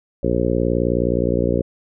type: harmonic tone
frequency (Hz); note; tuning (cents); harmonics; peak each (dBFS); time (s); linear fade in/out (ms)
59.5; A#1; +36; 1 / 2 / 3 / 4 / 5 / 6 / 7 / 8 / 9; -25 / -25 / -25 / -25 / -25 / -25 / -25 / -25 / -25; 0.23-1.62; 5
effects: none